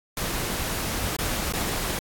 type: noise with dropouts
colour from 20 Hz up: pink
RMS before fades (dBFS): -28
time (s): 0.17-1.99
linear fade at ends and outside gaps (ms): 2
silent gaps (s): 1.165-1.187 / 1.525-1.535
effects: AAC 64 kbps